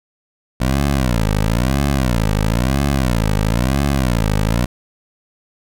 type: tone with vibrato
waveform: 15% pulse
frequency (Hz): 60.5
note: B1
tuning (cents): -35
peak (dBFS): -8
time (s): 0.6-4.66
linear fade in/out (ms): 10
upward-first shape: sine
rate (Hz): 1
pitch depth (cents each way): 270
effects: none